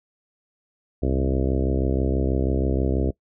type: harmonic tone with a mistuned harmonic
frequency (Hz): 66.2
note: C2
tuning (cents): +21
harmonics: 1 / 2 / 3 / 4 / 5 / 6 / 7 / 8 / 9 / 10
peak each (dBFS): -23 / -28 / -31 / -28 / -29 / -30 / -32 / -36 / -36 / -38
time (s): 1.02-3.11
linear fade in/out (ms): 10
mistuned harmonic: 1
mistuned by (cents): +56
effects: noise-tail reverb RT60 0.1 s tail -21 dB re dry